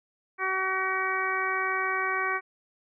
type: harmonic tone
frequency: 378.6 Hz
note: F#4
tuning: 40 cents sharp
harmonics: 1 / 2 / 3 / 4 / 5 / 6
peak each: -35 / -36 / -30 / -32 / -32 / -33 dBFS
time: 0.38-2.41 s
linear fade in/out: 50 ms
effects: none